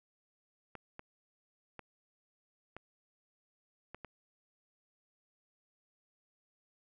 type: clicks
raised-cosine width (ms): 0.5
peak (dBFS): -30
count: 6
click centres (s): 0.753 / 0.994 / 1.793 / 2.766 / 3.946 / 4.047
effects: none